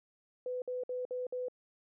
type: tone bursts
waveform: sine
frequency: 501 Hz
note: B4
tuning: 25 cents sharp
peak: -34 dBFS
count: 5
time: 0.46-1.484 s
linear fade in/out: 2 ms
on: 160 ms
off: 56 ms
effects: none